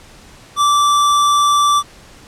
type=tone; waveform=square; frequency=1166 Hz; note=D6; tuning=13 cents flat; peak=-11 dBFS; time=0.56-1.83 s; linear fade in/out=50 ms; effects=pink hiss -42 dBFS RMS until 2.27 s + low-pass 9000 Hz 12 dB/octave